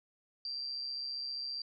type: tone with amplitude modulation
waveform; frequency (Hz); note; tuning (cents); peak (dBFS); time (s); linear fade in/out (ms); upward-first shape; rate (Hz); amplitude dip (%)
sine; 4713; D8; +5; -34; 0.45-1.62; 2; sine; 135; 55
effects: none